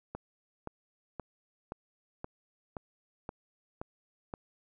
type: click train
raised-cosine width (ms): 1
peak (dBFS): -24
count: 9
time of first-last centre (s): 0.15-4.338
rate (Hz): 1.91
effects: none